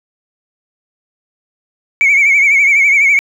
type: tone with vibrato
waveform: sine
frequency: 2242 Hz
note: C#7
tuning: 19 cents sharp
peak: -5 dBFS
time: 2.01-3.19 s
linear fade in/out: 0 ms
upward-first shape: triangle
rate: 12 Hz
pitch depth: 88 cents each way
effects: tanh soft clip ceiling -4 dBFS + 7-bit